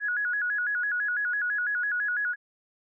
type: tone with vibrato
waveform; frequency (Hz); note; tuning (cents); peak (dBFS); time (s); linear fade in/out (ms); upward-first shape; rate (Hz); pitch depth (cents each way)
sine; 1563; G6; -6; -25; 0-2.36; 50; square; 6; 120
effects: none